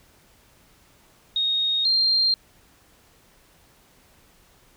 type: tone pair in turn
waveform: sine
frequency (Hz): 3729 / 4186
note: A#7 / C8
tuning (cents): 0 / 0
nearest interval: major second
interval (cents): 200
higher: second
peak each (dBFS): -20 / -17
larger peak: second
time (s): 1.36-1.85 / 1.85-2.34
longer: neither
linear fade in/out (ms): 2
effects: pink hiss -57 dBFS RMS until 4.76 s